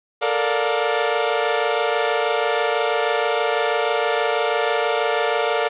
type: chord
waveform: sawtooth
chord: Bb major seventh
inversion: third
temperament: equal with one note detuned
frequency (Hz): 440 / 466.2 / 587.3 / 711.1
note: A4 / Bb4 / D5 / F5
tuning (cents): 0 / 0 / 0 / +31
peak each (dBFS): -20 / -20 / -20 / -20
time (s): 0.21-5.69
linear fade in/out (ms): 20
effects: resampled to 8000 Hz + 8-bit